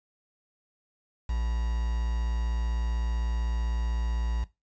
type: tone with quantisation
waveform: triangle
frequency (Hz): 57.9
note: A#1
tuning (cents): -11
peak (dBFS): -24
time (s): 1.29-4.44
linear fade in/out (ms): 5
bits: 7
effects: noise-tail reverb RT60 0.2 s tail -17 dB re dry + resampled to 16000 Hz